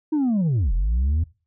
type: linear two-way sweep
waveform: sine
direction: down then up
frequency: 317.3 to 39.94 to 84.1 Hz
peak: -15 dBFS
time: 0.12-1.24 s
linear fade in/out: 10 ms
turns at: 0.73 s
effects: noise-tail reverb RT60 0.3 s tail -20 dB re dry + tanh soft clip ceiling -17 dBFS